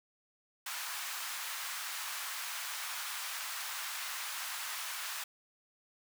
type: high-pass noise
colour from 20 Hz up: pink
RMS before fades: -40 dBFS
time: 0.66-5.24 s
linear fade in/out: 5 ms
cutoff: 1000 Hz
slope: 24 dB/octave
effects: none